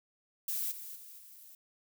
violet noise with level steps, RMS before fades -35 / -45 / -51 / -54 dBFS, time 0.48-1.55 s, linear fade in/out 2 ms, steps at 0.71 / 0.95 / 1.18 s, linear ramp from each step 10 ms, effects none

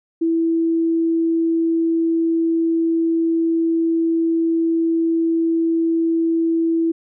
sine tone, 329.6 Hz, E4, in tune, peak -15 dBFS, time 0.21-6.92 s, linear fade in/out 10 ms, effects none

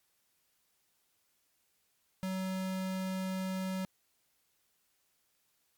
square tone, 188.2 Hz, F#3, 30 cents sharp, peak -34 dBFS, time 2.23-3.85 s, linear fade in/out 0 ms, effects white hiss -75 dBFS RMS until 5.77 s + MP3 96 kbps

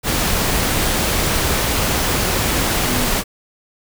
sine tone in noise, 247.1 Hz, B3, 1 cent sharp, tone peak -22 dBFS, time 2.84-3.09 s, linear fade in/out 50 ms, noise pink, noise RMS -18 dBFS, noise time 0.03-3.24 s, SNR -7 dB, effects none

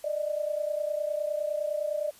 sine tone pair together, 592.5 / 622.3 Hz, D5 / D#5, +15 / 0 cents, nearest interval minor second, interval 85 cents, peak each -29 / -32 dBFS, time 0.04-2.11 s, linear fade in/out 5 ms, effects white hiss -55 dBFS RMS until 2.19 s + resampled to 32000 Hz

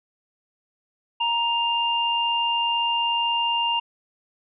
sine tone pair together, 937.1 / 2802 Hz, A#5 / F7, +9 / +5 cents, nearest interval octave + perfect fifth, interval 1896 cents, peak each -23 dBFS, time 1.2-3.8 s, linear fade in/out 10 ms, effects none

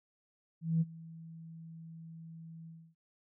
sine tone with ADSR envelope, 163.5 Hz, E3, 14 cents flat, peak -24 dBFS, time 0.61-2.95 s, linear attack 200 ms, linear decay 32 ms, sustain -22 dB, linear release 280 ms, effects noise-tail reverb RT60 0.1 s tail -22 dB re dry + tanh soft clip ceiling -20 dBFS

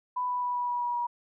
sine tone with pitch steps, 994 / 988.3 / 982.6 / 976.9 / 971.3 / 965.7 / 960.1 Hz, B5 / B5 / B5 / B5 / B5 / B5 / B5, +11 / +1 / -9 / -19 / -29 / -39 / -49 cents, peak -27 dBFS, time 0.16-1.07 s, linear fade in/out 10 ms, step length 130 ms, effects none

